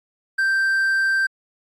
triangle tone, 1568 Hz, G6, in tune, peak -15 dBFS, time 0.38-1.27 s, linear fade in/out 10 ms, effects AAC 64 kbps

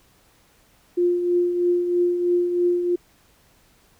sine tone with tremolo, 352.2 Hz, F4, 15 cents sharp, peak -15 dBFS, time 0.97-2.96 s, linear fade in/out 10 ms, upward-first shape triangle, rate 3.1 Hz, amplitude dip 55%, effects pink hiss -58 dBFS RMS until 3.99 s

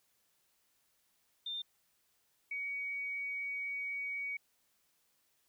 sine tone pair in turn, 3605 / 2252 Hz, A7 / C#7, +41 / +27 cents, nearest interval minor sixth, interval 814 cents, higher first, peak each -37 / -36 dBFS, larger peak second, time 1.46-1.62 / 2.51-4.37 s, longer second, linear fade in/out 5 ms, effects white hiss -75 dBFS RMS until 5.48 s

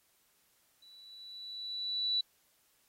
sine tone with level ramp, 3951 Hz, B7, in tune, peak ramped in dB -55 to -27 dBFS, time 0.82-2.21 s, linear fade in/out 5 ms, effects white hiss -71 dBFS RMS until 2.88 s + AAC 48 kbps

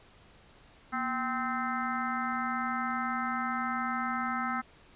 harmonic tone with a mistuned harmonic, 259.1 Hz, C4, 17 cents flat, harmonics 1 / 3 / 4 / 5 / 6 / 7 / 8, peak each -36 / -37 / -41 / -33 / -40 / -43 / -42 dBFS, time 0.92-4.62 s, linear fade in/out 20 ms, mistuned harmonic 1, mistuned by -140 cents, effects pink hiss -58 dBFS RMS until 4.95 s + resampled to 8000 Hz

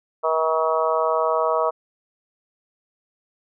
harmonic tone, 160 Hz, D#3, 49 cents sharp, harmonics 3 / 4 / 5 / 6 / 7 / 8, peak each -24 / -22 / -32 / -26 / -25 / -28 dBFS, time 0.23-1.71 s, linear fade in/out 20 ms, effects none

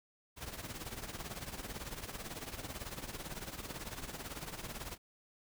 pink noise with tremolo, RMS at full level -41 dBFS, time 0.36-4.98 s, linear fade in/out 50 ms, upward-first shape triangle, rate 18 Hz, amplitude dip 80%, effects none

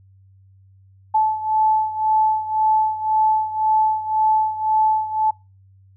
sine beating tone pair, 868 / 869.9 Hz, A5 / A5, -24 / -20 cents, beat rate 1.9 Hz, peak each -17 / -21 dBFS, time 1.14-5.31 s, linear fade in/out 10 ms, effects noise-tail reverb RT60 0.3 s tail -25 dB re dry + added 96 Hz sine -48 dBFS peak until 5.96 s

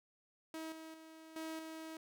sawtooth tone with level steps, 319.9 Hz, D#4, 48 cents sharp, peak -39 / -45 / -50 / -38 / -42 dBFS, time 0.54-1.97 s, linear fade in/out 2 ms, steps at 0.72 / 0.94 / 1.36 / 1.59 s, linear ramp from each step 2 ms, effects none

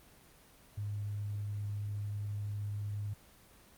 sine tone, 103 Hz, G#2, 14 cents flat, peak -35 dBFS, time 0.77-3.14 s, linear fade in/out 10 ms, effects pink hiss -60 dBFS RMS until 3.77 s + Opus 24 kbps

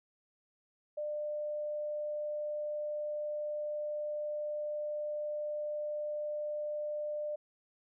sine tone, 598 Hz, D5, 31 cents sharp, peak -34 dBFS, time 0.97-7.36 s, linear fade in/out 10 ms, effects none

